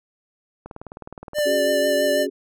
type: click train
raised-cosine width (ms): 1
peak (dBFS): -22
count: 15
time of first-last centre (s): 0.66-1.385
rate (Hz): 19.3
type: tone with vibrato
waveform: square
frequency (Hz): 592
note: D5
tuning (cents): +14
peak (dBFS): -19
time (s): 1.34-2.27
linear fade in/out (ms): 50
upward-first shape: triangle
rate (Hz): 6.1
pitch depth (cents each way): 22
type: chord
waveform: sine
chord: C# suspended fourth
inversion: none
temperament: equal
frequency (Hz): 277.2 / 370 / 415.3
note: C#4 / F#4 / G#4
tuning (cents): 0 / 0 / 0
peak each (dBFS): -27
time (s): 1.45-2.3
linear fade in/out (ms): 20
effects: none